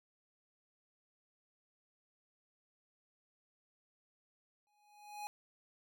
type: tone with exponential growth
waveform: square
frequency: 832 Hz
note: G#5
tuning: 3 cents sharp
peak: -40 dBFS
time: 4.67-5.27 s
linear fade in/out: 0 ms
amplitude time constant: 130 ms
effects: none